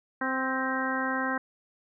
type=harmonic tone with a mistuned harmonic; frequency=261.6 Hz; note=C4; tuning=in tune; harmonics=1 / 2 / 3 / 4 / 5 / 6 / 7; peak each=-32 / -36 / -36 / -34 / -37 / -32 / -36 dBFS; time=0.21-1.38 s; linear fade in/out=5 ms; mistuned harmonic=7; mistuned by=+41 cents; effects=none